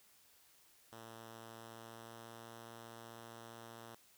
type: tone with pitch glide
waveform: 5% pulse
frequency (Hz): 113.5 to 115.35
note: A#2 to A#2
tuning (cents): -46 to -18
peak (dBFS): -40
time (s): 0.92-3.95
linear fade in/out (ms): 5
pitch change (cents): +28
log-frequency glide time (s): 1.27-2.59
effects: white hiss -67 dBFS RMS until 4.17 s